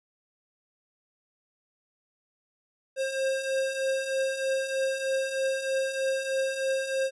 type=beating tone pair; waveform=square; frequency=531 / 534.2 Hz; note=C5 / C5; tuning=+25 / +36 cents; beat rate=3.2 Hz; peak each=-34 / -28 dBFS; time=2.96-7.11 s; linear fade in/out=50 ms; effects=resampled to 24000 Hz